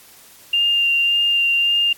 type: tone with vibrato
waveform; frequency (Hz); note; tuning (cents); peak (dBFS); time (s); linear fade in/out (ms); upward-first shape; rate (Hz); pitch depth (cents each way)
sine; 2794; F7; 0; -14; 0.53-1.93; 5; sine; 1.8; 12
effects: white hiss -46 dBFS RMS until 1.97 s + AAC 64 kbps